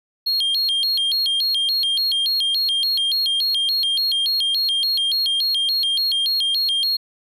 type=tone with vibrato; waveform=triangle; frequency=3704 Hz; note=A#7; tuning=12 cents flat; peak=-16 dBFS; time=0.26-6.97 s; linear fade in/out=10 ms; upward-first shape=square; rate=3.5 Hz; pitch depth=250 cents each way; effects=resampled to 32000 Hz